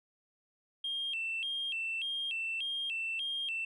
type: tone with vibrato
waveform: sine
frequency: 2936 Hz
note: F#7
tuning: 14 cents flat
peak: -32 dBFS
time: 0.84-3.65 s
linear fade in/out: 5 ms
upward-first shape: square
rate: 1.7 Hz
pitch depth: 160 cents each way
effects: tanh soft clip ceiling -29 dBFS